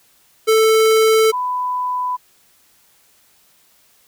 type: tone pair in turn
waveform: square / sine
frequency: 441 / 997.5 Hz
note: A4 / B5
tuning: +4 / +17 cents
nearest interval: octave + major second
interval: 1413 cents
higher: second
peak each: -11 / -18 dBFS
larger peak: first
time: 0.47-1.32 / 1.32-2.17 s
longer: neither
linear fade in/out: 20 ms
effects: white hiss -55 dBFS RMS until 4.07 s